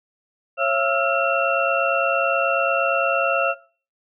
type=tone cluster; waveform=sine; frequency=547 / 675 / 1313 / 1402 / 2717 Hz; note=C#5 / E5 / E6 / F6 / F7; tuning=-23 / +41 / -7 / +6 / -48 cents; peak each=-22 / -24 / -24 / -27 / -24 dBFS; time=0.57-3.55 s; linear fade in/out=50 ms; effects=noise-tail reverb RT60 0.4 s tail -18 dB re dry